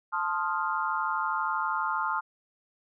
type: chord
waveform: sine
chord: F dominant seventh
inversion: first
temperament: equal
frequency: 880 / 1046.5 / 1244.5 / 1396.9 Hz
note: A5 / C6 / Eb6 / F6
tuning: 0 / 0 / 0 / 0 cents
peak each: -32 dBFS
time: 0.12-2.21 s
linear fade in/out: 20 ms
effects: none